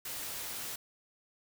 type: noise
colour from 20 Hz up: white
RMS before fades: -40 dBFS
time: 0.05-0.76 s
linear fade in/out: 5 ms
effects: none